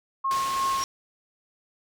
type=tone with tremolo; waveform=sine; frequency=1079 Hz; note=C#6; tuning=47 cents flat; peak=-22 dBFS; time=0.24-0.84 s; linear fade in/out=10 ms; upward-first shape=sine; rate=2.9 Hz; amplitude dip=35%
type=low-pass noise; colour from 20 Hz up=white; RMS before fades=-36 dBFS; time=0.31-0.84 s; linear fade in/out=0 ms; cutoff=6200 Hz; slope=12 dB/octave
type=tone with exponential growth; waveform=sine; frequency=5600 Hz; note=F8; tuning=4 cents sharp; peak=-26 dBFS; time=0.72-0.84 s; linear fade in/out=1 ms; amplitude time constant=24 ms
effects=none